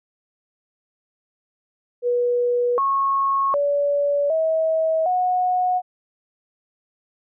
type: tone with pitch steps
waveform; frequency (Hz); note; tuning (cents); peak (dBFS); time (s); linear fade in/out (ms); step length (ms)
sine; 485.9 / 1095 / 573 / 642 / 730; B4 / C#6 / D5 / E5 / F#5; -28 / -22 / -43 / -46 / -24; -17; 2.02-5.82; 50; 760
effects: none